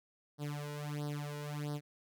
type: tone with flanger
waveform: sawtooth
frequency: 147.1 Hz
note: D3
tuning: 3 cents sharp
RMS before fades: -40 dBFS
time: 0.38-1.81 s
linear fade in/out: 50 ms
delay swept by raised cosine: 0.2 to 2.1 ms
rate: 1.5 Hz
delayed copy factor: +0.95
effects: none